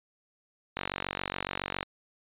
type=click train; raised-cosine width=0.3 ms; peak=-14 dBFS; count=51; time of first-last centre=0.77-1.829 s; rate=47.2 Hz; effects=resampled to 8000 Hz